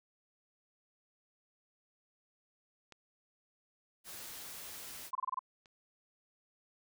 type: clicks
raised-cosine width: 0.2 ms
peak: -35 / -40 / -43 dBFS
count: 3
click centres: 2.923 / 4.261 / 5.658 s
type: noise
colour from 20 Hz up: white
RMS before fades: -47 dBFS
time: 4.04-5.11 s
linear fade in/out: 50 ms
type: tone bursts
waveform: sine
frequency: 1036 Hz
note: C6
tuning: 17 cents flat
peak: -32 dBFS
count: 6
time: 5.13-5.392 s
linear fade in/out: 5 ms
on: 22 ms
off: 26 ms
effects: none